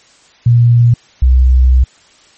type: tone pair in turn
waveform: sine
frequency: 119.2 / 63.49 Hz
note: A#2 / B1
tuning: +39 / +49 cents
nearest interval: major seventh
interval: 1090 cents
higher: first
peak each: -4 dBFS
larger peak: neither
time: 0.46-0.94 / 1.22-1.84 s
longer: second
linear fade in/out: 5 ms
effects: white hiss -46 dBFS RMS until 2.37 s + MP3 32 kbps